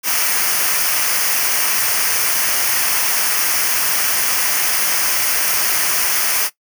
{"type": "noise with comb filter", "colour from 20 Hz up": "white", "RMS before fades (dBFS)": -17, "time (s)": [0.03, 6.5], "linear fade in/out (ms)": 50, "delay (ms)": 0.26, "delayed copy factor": -0.65, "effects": ["noise-tail reverb RT60 0.1 s tail -17 dB re dry"]}